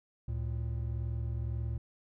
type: tone pair together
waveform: triangle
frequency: 71.44 / 113.4 Hz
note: D2 / A#2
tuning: -47 / -47 cents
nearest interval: minor sixth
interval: 800 cents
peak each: -33 / -33 dBFS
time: 0.28-1.78 s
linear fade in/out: 5 ms
effects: none